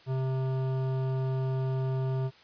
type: tone with hard clipping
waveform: sine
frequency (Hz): 131.5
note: C3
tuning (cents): +9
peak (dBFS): -29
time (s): 0.06-2.31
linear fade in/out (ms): 50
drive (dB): 14
effects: white hiss -56 dBFS RMS until 2.43 s + resampled to 11025 Hz